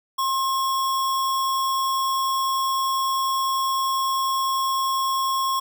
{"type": "tone with sample-and-hold", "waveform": "sine", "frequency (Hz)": 1067, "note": "C6", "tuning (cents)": 34, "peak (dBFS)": -20, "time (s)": [0.18, 5.6], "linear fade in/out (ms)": 10, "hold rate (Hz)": 4410, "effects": []}